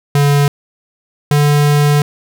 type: tone pair in turn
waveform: square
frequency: 143.3 / 146.31 Hz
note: D3 / D3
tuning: -42 / -6 cents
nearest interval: unison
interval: 36 cents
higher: second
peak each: -9 dBFS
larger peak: neither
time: 0.15-0.48 / 1.31-2.02 s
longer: second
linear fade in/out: 2 ms
effects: none